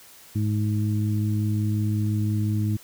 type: harmonic tone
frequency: 105.6 Hz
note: G#2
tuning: 29 cents sharp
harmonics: 1 / 2 / 3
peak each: -22 / -28 / -32 dBFS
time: 0.35-2.77 s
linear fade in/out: 10 ms
effects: white hiss -49 dBFS RMS until 2.83 s